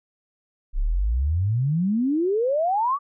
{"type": "exponential sweep", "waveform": "sine", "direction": "up", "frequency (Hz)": [30.87, 1181], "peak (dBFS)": -19, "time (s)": [0.73, 2.99], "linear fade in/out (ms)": 50, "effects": []}